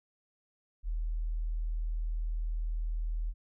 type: tone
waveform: sine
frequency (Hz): 40.01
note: D#1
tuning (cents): +49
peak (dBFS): -30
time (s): 0.83-3.34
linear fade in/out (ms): 50
effects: none